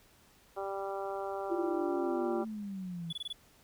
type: harmonic tone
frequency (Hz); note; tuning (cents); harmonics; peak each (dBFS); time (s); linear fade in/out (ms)
196; G3; 0; 2 / 3 / 4 / 5 / 6 / 7; -39 / -40 / -40 / -47 / -46 / -48; 0.56-2.45; 20
type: exponential sweep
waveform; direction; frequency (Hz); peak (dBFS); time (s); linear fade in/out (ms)
sine; down; 349.2 to 162; -37; 1.49-3.13; 20
type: tone with vibrato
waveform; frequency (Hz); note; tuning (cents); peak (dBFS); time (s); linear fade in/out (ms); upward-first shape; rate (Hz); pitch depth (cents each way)
sine; 347.4; F4; -9; -32; 1.51-2.43; 10; sine; 2.8; 13
type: tone bursts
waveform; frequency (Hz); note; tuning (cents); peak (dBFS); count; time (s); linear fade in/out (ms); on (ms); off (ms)
triangle; 3420; A7; -50; -34; 5; 3.1-3.329; 5; 29; 21
effects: pink hiss -63 dBFS RMS until 3.63 s